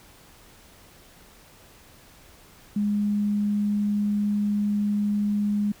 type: tone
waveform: sine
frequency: 206.4 Hz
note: G#3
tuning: 10 cents flat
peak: -21 dBFS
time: 2.76-5.72 s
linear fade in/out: 5 ms
effects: pink hiss -52 dBFS RMS until 5.8 s